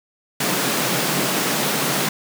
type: high-pass noise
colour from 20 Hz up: pink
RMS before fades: -21 dBFS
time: 0.4-2.09 s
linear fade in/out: 5 ms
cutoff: 130 Hz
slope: 96 dB/octave
effects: none